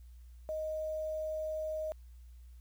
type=tone with quantisation; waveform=sine; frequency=624 Hz; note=D#5; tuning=5 cents sharp; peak=-34 dBFS; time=0.49-1.92 s; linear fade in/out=0 ms; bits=10; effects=added 60 Hz sine -50 dBFS peak until 2.6 s + white hiss -73 dBFS RMS until 2.6 s